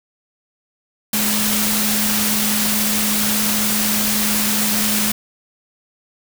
sine tone in noise, 211.7 Hz, G#3, 33 cents sharp, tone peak -22 dBFS, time 1.13-5.12 s, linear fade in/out 5 ms, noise white, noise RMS -19 dBFS, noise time 1.13-5.12 s, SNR -6 dB, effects none

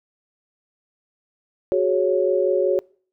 sine chord, F# suspended second, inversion none, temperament equal, 370 / 415.3 / 554.4 Hz, F#4 / G#4 / C#5, 0 / 0 / 0 cents, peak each -20 / -23 / -20 dBFS, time 1.72-2.79 s, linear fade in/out 0 ms, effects noise-tail reverb RT60 0.5 s tail -26 dB re dry

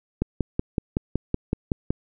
click train, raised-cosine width 3 ms, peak -9 dBFS, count 10, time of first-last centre 0.22-1.905 s, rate 5.34 Hz, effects none

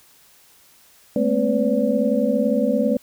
sine tone cluster, 211.1 / 228.7 / 261 / 501 / 572 Hz, G#3 / A#3 / C4 / B4 / D5, +29 / -33 / -4 / +25 / -46 cents, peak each -23 dBFS, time 1.16-2.97 s, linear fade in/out 2 ms, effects white hiss -53 dBFS RMS until 3.02 s

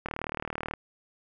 click train, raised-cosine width 0.5 ms, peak -17 dBFS, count 27, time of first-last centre 0.06-0.737 s, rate 38.4 Hz, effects none

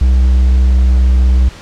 triangle tone with pitch glide, 63.6 to 63.2 Hz, C2 to B1, -48 to +41 cents, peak -4 dBFS, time 0.01-1.49 s, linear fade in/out 5 ms, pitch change -11 cents, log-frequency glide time 0.7-0.88 s, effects pink hiss -34 dBFS RMS until 1.61 s + low-pass 6000 Hz 12 dB/octave

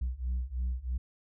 sine beating tone pair, 60.7 / 63.8 Hz, B1 / C2, -29 / -43 cents, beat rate 3.1 Hz, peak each -32 / -31 dBFS, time 0.01-0.98 s, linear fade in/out 10 ms, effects tanh soft clip ceiling -27 dBFS

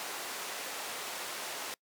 pink band-pass noise, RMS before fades -40 dBFS, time 0-1.74 s, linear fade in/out 0 ms, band 540 to 14000 Hz, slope 12 dB/octave, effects noise-tail reverb RT60 0.1 s tail -25 dB re dry

